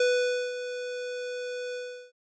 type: tone with ADSR envelope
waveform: square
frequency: 494.8 Hz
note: B4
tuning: 3 cents sharp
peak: -21 dBFS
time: 0-2.12 s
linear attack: 4 ms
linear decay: 520 ms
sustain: -12 dB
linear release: 380 ms
effects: resampled to 16000 Hz